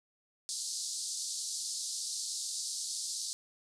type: band-pass noise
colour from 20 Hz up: pink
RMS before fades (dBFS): -38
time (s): 0.49-3.33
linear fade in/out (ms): 0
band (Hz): 4200 to 9600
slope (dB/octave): 48
effects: none